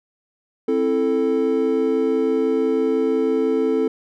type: chord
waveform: triangle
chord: A minor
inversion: first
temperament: just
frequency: 264 / 330 / 440 Hz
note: C4 / E4 / A4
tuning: +16 / +2 / 0 cents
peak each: -20 / -22 / -17 dBFS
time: 0.68-3.88 s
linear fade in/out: 5 ms
effects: none